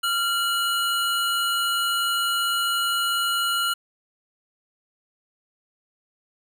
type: tone pair together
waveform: square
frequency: 1382.2 / 2923 Hz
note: F6 / F#7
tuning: -18 / -22 cents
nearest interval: octave + minor second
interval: 1296 cents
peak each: -24 / -26 dBFS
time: 0.03-3.74 s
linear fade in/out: 10 ms
effects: none